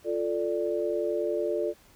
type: chord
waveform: sine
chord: D minor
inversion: first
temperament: equal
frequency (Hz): 349.2 / 440 / 587.3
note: F4 / A4 / D5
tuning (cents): 0 / 0 / 0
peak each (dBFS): -30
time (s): 0.04-1.74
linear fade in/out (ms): 50
effects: pink hiss -58 dBFS RMS until 1.95 s